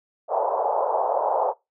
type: band-pass noise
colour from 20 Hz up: white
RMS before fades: -23 dBFS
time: 0.28-1.54 s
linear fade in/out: 50 ms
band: 470 to 940 Hz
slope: 48 dB/octave
effects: noise-tail reverb RT60 0.2 s tail -22 dB re dry